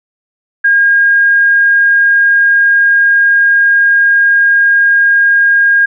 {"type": "tone", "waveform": "sine", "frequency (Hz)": 1622, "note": "G#6", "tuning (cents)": -41, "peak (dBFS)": -5, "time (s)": [0.64, 5.86], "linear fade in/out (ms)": 10, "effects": []}